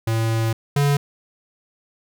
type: tone pair in turn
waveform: square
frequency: 112.8 / 142.77 Hz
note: A2 / D3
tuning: +44 / -49 cents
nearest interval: major third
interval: 407 cents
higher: second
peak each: -19 / -16 dBFS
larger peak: second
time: 0.07-0.53 / 0.76-0.97 s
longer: first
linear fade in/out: 5 ms
effects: none